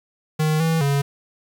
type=tone with pitch steps; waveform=square; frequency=155.1 / 162.7 / 140.7 Hz; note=D#3 / E3 / C#3; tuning=-5 / -22 / +26 cents; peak=-18 dBFS; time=0.39-1.02 s; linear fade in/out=10 ms; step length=210 ms; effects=8-bit